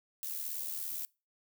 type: noise with amplitude modulation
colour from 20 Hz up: violet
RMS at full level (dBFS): -36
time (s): 0.23-1.05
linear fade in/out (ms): 0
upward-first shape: sine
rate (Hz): 77.4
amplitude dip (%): 55
effects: noise-tail reverb RT60 0.3 s tail -25 dB re dry